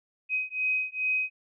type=beating tone pair; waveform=sine; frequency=2519 / 2521.4 Hz; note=D#7 / D#7; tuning=+21 / +22 cents; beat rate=2.4 Hz; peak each=-29 dBFS; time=0.29-1.3 s; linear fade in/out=50 ms; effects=none